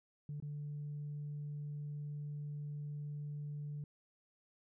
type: tone with dropouts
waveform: sine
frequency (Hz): 146.83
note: D3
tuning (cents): 0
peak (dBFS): -39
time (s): 0.29-3.84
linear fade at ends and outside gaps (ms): 2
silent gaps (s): 0.401-0.424
effects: tanh soft clip ceiling -37 dBFS